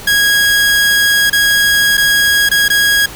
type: tone with dropouts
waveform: sawtooth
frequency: 1648 Hz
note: G#6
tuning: 14 cents flat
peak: -5 dBFS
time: 0.07-3.06 s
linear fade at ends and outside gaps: 5 ms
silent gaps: 1.299-1.328 / 1.971-1.977 / 2.49-2.513 / 2.682-2.7 s
effects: pink hiss -30 dBFS RMS until 3.15 s